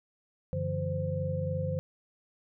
sine tone cluster, 95 / 145.9 / 169.2 / 518 Hz, F#2 / D3 / E3 / C5, +46 / -11 / +45 / -17 cents, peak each -34 / -34 / -37 / -34 dBFS, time 0.53-1.79 s, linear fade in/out 0 ms, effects none

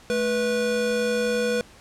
square tone pair together, 216.9 / 489 Hz, A3 / B4, -25 / -17 cents, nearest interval octave + major second, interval 1408 cents, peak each -29 / -23 dBFS, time 0.1-1.61 s, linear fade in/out 0 ms, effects pink hiss -50 dBFS RMS until 1.8 s + low-pass 9000 Hz 12 dB/octave

